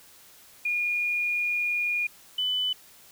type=tone pair in turn; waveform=sine; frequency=2433 / 3000 Hz; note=D#7 / F#7; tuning=-39 / +23 cents; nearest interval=major third; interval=362 cents; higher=second; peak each=-24 / -24 dBFS; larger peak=neither; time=0.65-2.07 / 2.38-2.73 s; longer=first; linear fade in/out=5 ms; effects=white hiss -53 dBFS RMS until 3.11 s